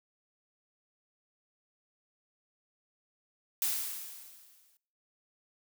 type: noise with exponential decay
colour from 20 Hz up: blue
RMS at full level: -29 dBFS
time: 3.62-4.77 s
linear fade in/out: 1 ms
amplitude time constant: 250 ms
effects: noise-tail reverb RT60 0.6 s tail -22 dB re dry